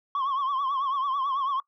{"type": "tone with vibrato", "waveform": "sine", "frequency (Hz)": 1091, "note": "C#6", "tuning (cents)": -28, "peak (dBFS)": -22, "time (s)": [0.15, 1.6], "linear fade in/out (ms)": 2, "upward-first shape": "triangle", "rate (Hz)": 9.1, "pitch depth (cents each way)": 110, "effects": ["noise-tail reverb RT60 0.1 s tail -22 dB re dry", "tanh soft clip ceiling -23 dBFS"]}